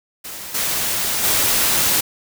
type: noise with level steps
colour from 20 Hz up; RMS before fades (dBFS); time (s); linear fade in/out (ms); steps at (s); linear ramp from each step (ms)
white; -32 / -21 / -17; 0.24-2.01; 10; 0.54 / 1.23; 10
effects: none